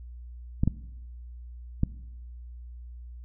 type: clicks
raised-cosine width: 5 ms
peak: -10 dBFS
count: 3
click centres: 0.635 / 0.676 / 1.834 s
effects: noise-tail reverb RT60 1.0 s tail -20 dB re dry + added 60 Hz sine -40 dBFS peak until 3.24 s